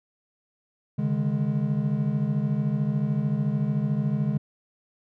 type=chord; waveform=triangle; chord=C# suspended second; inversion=none; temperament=equal with one note detuned; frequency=138.59 / 152.19 / 207.7 Hz; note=C#3 / D#3 / G#3; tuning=0 / -38 / 0 cents; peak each=-25 dBFS; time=0.98-4.38 s; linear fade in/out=10 ms; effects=none